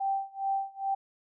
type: tone with tremolo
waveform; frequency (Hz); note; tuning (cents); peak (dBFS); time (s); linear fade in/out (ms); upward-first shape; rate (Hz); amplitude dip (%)
sine; 782; G5; -4; -25; 0-0.95; 10; sine; 2.4; 95
effects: none